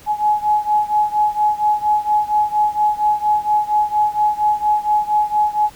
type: beating tone pair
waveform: sine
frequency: 842 / 846.3 Hz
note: G#5 / G#5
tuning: +24 / +32 cents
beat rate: 4.3 Hz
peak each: -16 / -18 dBFS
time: 0.06-5.7 s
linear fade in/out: 50 ms
effects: pink hiss -44 dBFS RMS until 5.75 s